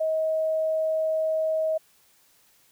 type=tone; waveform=sine; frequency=634 Hz; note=D#5; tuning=32 cents sharp; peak=-22 dBFS; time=0-1.78 s; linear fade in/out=10 ms; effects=white hiss -61 dBFS RMS until 2.71 s